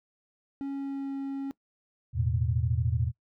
triangle tone with pitch glide, 276.4 to 273.9 Hz, C#4 to C#4, -5 to -21 cents, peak -29 dBFS, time 0.61-1.51 s, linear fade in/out 0 ms, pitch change -16 cents, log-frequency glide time 0.73-1.15 s
sine chord, E suspended fourth, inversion none, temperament equal, 82.41 / 110 / 123.47 Hz, E2 / A2 / B2, 0 / 0 / 0 cents, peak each -29 dBFS, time 2.13-3.12 s, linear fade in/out 50 ms
effects noise-tail reverb RT60 0.1 s tail -21 dB re dry

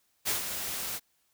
white noise with ADSR envelope, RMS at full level -28 dBFS, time 0.25-1 s, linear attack 32 ms, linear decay 130 ms, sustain -7 dB, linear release 41 ms, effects white hiss -72 dBFS RMS until 1.33 s

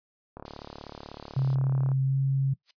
click train, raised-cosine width 1 ms, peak -26 dBFS, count 57, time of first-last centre 0.37-1.917 s, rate 36.2 Hz
violet noise, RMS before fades -38 dBFS, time 0.45-1.55 s, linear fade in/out 5 ms
sine tone with pitch glide, 133.5 to 135.6 Hz, C3 to C#3, +35 to -38 cents, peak -22 dBFS, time 1.36-2.54 s, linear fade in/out 10 ms, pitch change +27 cents, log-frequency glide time 2.03-2.17 s
violet noise with exponential growth, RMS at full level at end -32 dBFS, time 2.63-2.71 s, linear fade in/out 5 ms, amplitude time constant 16 ms
effects noise-tail reverb RT60 0.1 s tail -20 dB re dry + resampled to 11025 Hz

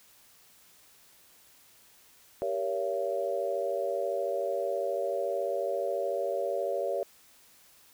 sine chord, G diminished seventh, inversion none, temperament just, 392 / 470.4 / 564.5 / 677.4 Hz, G4 / Bb4 / Db5 / Fb5, 0 / +16 / +31 / +47 cents, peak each -35 / -35 / -31 / -35 dBFS, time 2.42-7.03 s, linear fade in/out 0 ms, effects white hiss -59 dBFS RMS until 7.93 s

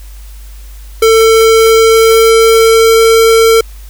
square tone with pitch glide, 447.4 to 451.8 Hz, A4 to A4, +29 to +46 cents, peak -4 dBFS, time 1.02-3.61 s, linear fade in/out 5 ms, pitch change +17 cents, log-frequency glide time 1.27-3.1 s, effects added 50 Hz sine -27 dBFS peak until 3.89 s + white hiss -41 dBFS RMS until 3.89 s

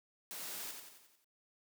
white noise with echo, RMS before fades -45 dBFS, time 0.31-0.71 s, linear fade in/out 0 ms, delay 89 ms, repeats 6, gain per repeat -5 dB, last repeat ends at 1.244 s, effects high-pass 200 Hz 12 dB/octave

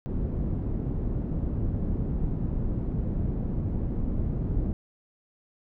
pink low-pass noise, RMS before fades -28 dBFS, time 0.06-4.73 s, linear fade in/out 0 ms, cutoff 250 Hz, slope 12 dB/octave, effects none

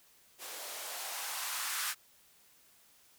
violet noise with band-pass filter sweep, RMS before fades -39 dBFS, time 0.38-1.95 s, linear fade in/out 50 ms, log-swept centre 440 to 1400 Hz, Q 1.9, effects white hiss -64 dBFS RMS until 3.18 s

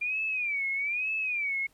sine tone with vibrato, 2380 Hz, D7, 22 cents sharp, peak -27 dBFS, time 0.01-1.67 s, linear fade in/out 10 ms, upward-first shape sine, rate 1.1 Hz, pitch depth 160 cents each way, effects pink hiss -65 dBFS RMS until 1.73 s + MP3 64 kbps

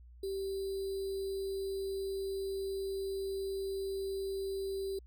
sine tone with sample-and-hold, 388.6 Hz, G4, 15 cents flat, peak -34 dBFS, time 0.23-4.99 s, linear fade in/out 5 ms, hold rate 4410 Hz, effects added 60 Hz sine -52 dBFS peak until 5.06 s

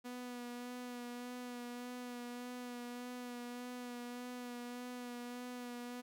sawtooth tone with vibrato, 244.9 Hz, B3, 14 cents flat, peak -40 dBFS, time 0.04-6.02 s, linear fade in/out 20 ms, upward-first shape sine, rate 1.7 Hz, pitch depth 21 cents each way, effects none

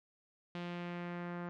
sawtooth tone with low-pass filter sweep, 174.61 Hz, F3, in tune, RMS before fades -42 dBFS, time 0.55-1.49 s, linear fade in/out 0 ms, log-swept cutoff 3300 to 1500 Hz, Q 1.6, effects none

